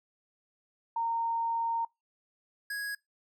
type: tone pair in turn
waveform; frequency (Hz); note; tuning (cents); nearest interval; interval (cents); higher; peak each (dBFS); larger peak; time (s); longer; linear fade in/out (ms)
sine / square; 921 / 1660.1; A#5 / G#6; -21 / -1; minor seventh; 1020; second; -28 / -34; first; 0.96-1.85 / 2.7-2.95; first; 5
effects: noise-tail reverb RT60 0.2 s tail -25 dB re dry